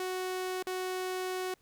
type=tone with dropouts; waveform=sawtooth; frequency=370 Hz; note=F#4; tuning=in tune; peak=-29 dBFS; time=0-1.54 s; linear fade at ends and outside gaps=2 ms; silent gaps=0.626-0.669 s; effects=pink hiss -69 dBFS RMS until 1.61 s